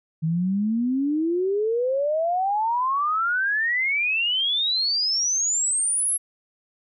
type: exponential sweep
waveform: sine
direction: up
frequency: 155.7 to 11290 Hz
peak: -20 dBFS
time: 0.22-6.18 s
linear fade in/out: 20 ms
effects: none